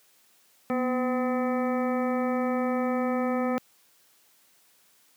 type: harmonic tone with a mistuned harmonic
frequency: 254.5 Hz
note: C4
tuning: 48 cents flat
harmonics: 1 / 2 / 3 / 4 / 5 / 7 / 8 / 9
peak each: -26 / -29 / -34 / -41 / -35 / -42 / -47 / -44 dBFS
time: 0.7-3.58 s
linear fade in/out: 0 ms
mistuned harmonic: 1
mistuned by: -63 cents
effects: white hiss -62 dBFS RMS until 5.16 s + high-pass 150 Hz 12 dB/octave